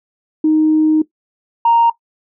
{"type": "tone pair in turn", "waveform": "sine", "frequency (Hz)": [311.1, 930.2], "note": ["D#4", "A#5"], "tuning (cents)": [0, -4], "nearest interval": "octave + perfect fifth", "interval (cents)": 1896, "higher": "second", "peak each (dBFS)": [-8, -7], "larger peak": "second", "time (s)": [[0.44, 1.02], [1.65, 1.9]], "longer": "first", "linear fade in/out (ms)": 5, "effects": ["noise-tail reverb RT60 0.1 s tail -17 dB re dry", "tanh soft clip ceiling -4 dBFS"]}